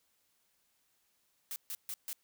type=noise bursts; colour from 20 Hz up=blue; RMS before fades=-40 dBFS; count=4; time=1.51-2.13 s; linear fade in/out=0 ms; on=50 ms; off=140 ms; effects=white hiss -75 dBFS RMS until 2.23 s